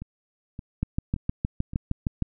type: two click trains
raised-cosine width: 5 ms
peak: -23 / -12 dBFS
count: 4 / 10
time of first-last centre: 0.02-1.734 / 0.83-2.223 s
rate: 1.75 / 6.46 Hz
effects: none